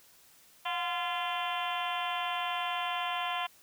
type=harmonic tone with a mistuned harmonic; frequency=344.5 Hz; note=F4; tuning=24 cents flat; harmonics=2 / 3 / 4 / 5 / 6 / 7 / 8 / 9 / 10; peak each=-36 / -35 / -42 / -43 / -44 / -44 / -41 / -40 / -45 dBFS; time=0.65-3.47 s; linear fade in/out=10 ms; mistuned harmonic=2; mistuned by=+67 cents; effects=white hiss -60 dBFS RMS until 3.62 s